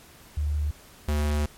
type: tone pair in turn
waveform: sine / square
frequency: 74.4 / 74.4 Hz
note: D2 / D2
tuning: +23 / +23 cents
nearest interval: unison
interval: 0 cents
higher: neither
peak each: -23 dBFS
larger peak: neither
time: 0.37-0.71 / 1.08-1.46 s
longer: second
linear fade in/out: 5 ms
effects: pink hiss -51 dBFS RMS until 1.57 s + MP3 64 kbps